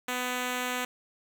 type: tone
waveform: 5% pulse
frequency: 249.6 Hz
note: B3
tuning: 19 cents sharp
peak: -18 dBFS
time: 0.08-0.85 s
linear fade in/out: 5 ms
effects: none